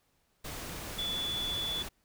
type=tone in noise; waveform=sine; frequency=3446 Hz; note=A7; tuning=37 cents flat; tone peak=-32 dBFS; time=0.98-1.83 s; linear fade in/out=10 ms; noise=pink; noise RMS=-41 dBFS; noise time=0.44-1.89 s; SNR=+6 dB; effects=pink hiss -73 dBFS RMS until 2.04 s